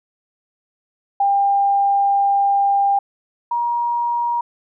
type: tone pair in turn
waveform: sine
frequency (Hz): 798 / 949.8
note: G5 / A#5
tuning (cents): +31 / +32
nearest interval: minor third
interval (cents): 301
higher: second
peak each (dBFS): -13 / -17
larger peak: first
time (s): 1.2-2.99 / 3.51-4.41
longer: first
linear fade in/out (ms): 5
effects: none